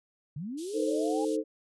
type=linear sweep; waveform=sine; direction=up; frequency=130.81 to 830.6 Hz; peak=-34 dBFS; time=0.36-1.25 s; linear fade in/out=5 ms
type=high-pass noise; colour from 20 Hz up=white; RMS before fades=-45 dBFS; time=0.57-1.37 s; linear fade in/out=20 ms; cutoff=2900 Hz; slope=48 dB/octave
type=chord; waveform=sine; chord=A diminished; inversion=second; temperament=equal; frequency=311.1 / 440 / 523.3 Hz; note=Eb4 / A4 / C5; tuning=0 / 0 / 0 cents; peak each=-30 / -30 / -34 dBFS; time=0.73-1.44 s; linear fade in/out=50 ms
effects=resampled to 24000 Hz